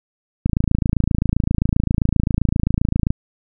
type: click train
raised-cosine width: 5 ms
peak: -4 dBFS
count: 74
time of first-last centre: 0.46-3.105 s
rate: 27.6 Hz
effects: none